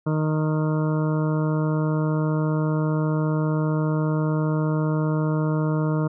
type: harmonic tone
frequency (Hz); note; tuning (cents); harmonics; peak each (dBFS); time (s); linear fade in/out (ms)
154.9; D#3; -7; 1 / 2 / 3 / 4 / 6 / 7 / 8 / 9; -21 / -27 / -31 / -33 / -37 / -38 / -39 / -40; 0.06-6.08; 10
effects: none